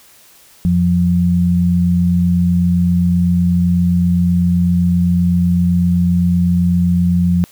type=tone pair together; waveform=sine; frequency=87.8 / 175.6 Hz; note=F2 / F3; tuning=+10 / +10 cents; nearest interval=octave; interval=1200 cents; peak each=-17 / -11 dBFS; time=0.65-7.44 s; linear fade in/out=0 ms; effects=white hiss -46 dBFS RMS until 7.51 s